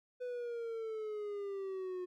triangle exponential sweep, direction down, 500 to 360 Hz, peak -36 dBFS, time 0.2-2.06 s, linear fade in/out 20 ms, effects none

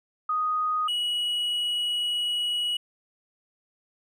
sine / triangle tone pair in turn, 1244.5 / 2918 Hz, D#6 / F#7, 0 / -25 cents, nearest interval octave + minor third, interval 1475 cents, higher second, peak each -23 dBFS, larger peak neither, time 0.29-0.88 / 0.88-2.77 s, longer second, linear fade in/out 5 ms, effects none

